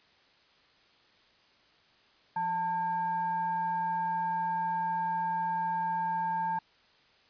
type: tone with frequency modulation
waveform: sine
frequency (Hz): 892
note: A5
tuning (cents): +23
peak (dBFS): -28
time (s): 2.36-6.59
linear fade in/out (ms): 5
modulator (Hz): 720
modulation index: 0.39
effects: white hiss -63 dBFS RMS until 7.29 s + resampled to 11025 Hz